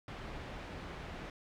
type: low-pass noise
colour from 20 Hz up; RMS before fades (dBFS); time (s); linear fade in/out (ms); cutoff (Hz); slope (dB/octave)
pink; -45; 0.08-1.3; 2; 2700; 12
effects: none